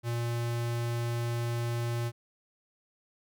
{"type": "tone", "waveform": "square", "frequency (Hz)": 118.2, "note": "A#2", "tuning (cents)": 24, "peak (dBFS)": -30, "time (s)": [0.03, 2.12], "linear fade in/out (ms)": 50, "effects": []}